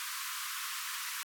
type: high-pass noise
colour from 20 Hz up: pink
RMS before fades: -39 dBFS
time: 0-1.23 s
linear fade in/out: 0 ms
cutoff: 1000 Hz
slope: 96 dB/octave
effects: AAC 64 kbps